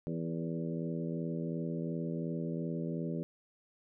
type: harmonic tone with a mistuned harmonic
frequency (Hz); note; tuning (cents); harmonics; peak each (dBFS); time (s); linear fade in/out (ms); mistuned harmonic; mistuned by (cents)
82.8; E2; +8; 2 / 3 / 4 / 5 / 6 / 7; -36 / -40 / -42 / -44 / -46 / -47; 0.07-3.23; 0; 6; -24
effects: none